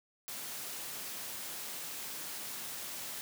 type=high-pass noise; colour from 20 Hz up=white; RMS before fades=-42 dBFS; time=0.28-3.21 s; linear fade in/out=0 ms; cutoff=110 Hz; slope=12 dB/octave; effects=none